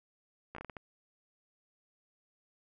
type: slowing click train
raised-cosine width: 0.5 ms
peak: -28 dBFS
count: 7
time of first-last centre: 0.55-0.768 s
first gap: 14 ms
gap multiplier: 1.38
effects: none